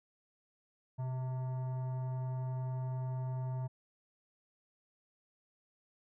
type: tone with frequency modulation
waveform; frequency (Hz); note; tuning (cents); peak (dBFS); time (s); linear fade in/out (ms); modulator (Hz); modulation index
sine; 127.8; C3; -40; -32; 0.98-3.68; 20; 778; 0.3
effects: tanh soft clip ceiling -33 dBFS